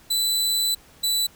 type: tone pair in turn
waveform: sawtooth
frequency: 3991 / 3970 Hz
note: B7 / B7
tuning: +17 / +8 cents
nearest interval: unison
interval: 9 cents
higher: first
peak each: -17 dBFS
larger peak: neither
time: 0.1-0.75 / 1.03-1.27 s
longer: first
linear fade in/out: 10 ms
effects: pink hiss -52 dBFS RMS until 1.35 s